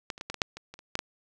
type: clicks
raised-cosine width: 0.2 ms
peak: -15 / -28 / -19 / -17 / -21 / -6 / -24 / -26 / -30 / -11 / -13 dBFS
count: 11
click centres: 0.102 / 0.179 / 0.211 / 0.3 / 0.343 / 0.418 / 0.57 / 0.74 / 0.791 / 0.954 / 0.991 s
effects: none